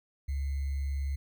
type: tone with sample-and-hold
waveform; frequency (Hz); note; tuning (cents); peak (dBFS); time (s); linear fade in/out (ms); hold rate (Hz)
sine; 69.3; C#2; 0; -29; 0.28-1.16; 10; 2100
effects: none